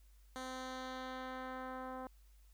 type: tone with low-pass filter sweep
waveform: 10% pulse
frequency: 258.3 Hz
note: C4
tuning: 22 cents flat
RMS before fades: -45 dBFS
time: 0.36-2.07 s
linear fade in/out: 0 ms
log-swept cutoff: 8900 to 1000 Hz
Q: 0.99
effects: added 50 Hz sine -60 dBFS peak until 2.53 s + white hiss -74 dBFS RMS until 2.53 s